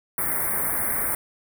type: band-stop noise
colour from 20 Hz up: white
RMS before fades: -25 dBFS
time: 0.18-1.15 s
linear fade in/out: 2 ms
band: 2200 to 8800 Hz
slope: 96 dB/octave
effects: none